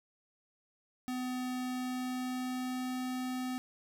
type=tone with pitch glide; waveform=square; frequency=252.5 to 254.3 Hz; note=B3 to C4; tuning=+39 to -49 cents; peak=-35 dBFS; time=1.08-3.58 s; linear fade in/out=0 ms; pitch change=+12 cents; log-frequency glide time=1.58-2.99 s; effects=none